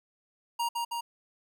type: tone with echo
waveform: square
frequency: 940 Hz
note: A#5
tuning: 14 cents sharp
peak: -28 dBFS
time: 0.59-0.69 s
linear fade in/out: 10 ms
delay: 160 ms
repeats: 2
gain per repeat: -2 dB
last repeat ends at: 1.01 s
effects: none